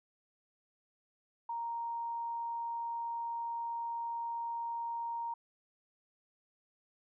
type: tone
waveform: sine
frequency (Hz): 932.3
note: A#5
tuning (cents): 0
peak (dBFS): -35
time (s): 1.49-5.34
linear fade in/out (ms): 5
effects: none